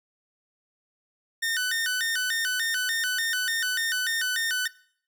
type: tone with vibrato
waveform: sawtooth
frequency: 1654 Hz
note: G#6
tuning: 8 cents flat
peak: -21 dBFS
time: 1.42-4.68 s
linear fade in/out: 10 ms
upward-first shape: square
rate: 3.4 Hz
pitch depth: 170 cents each way
effects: noise-tail reverb RT60 0.6 s tail -22 dB re dry